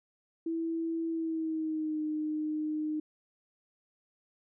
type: tone with pitch glide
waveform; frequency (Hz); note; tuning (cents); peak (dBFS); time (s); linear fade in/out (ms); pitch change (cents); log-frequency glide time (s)
sine; 328.8 to 306.8; E4 to D#4; -4 to -24; -30; 0.46-3; 5; -120; 1.09-2.01
effects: none